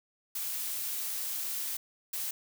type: noise bursts at uneven times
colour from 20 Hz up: blue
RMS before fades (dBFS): -35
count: 2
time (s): 0.35-1.77 / 2.13-2.31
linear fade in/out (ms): 5
effects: none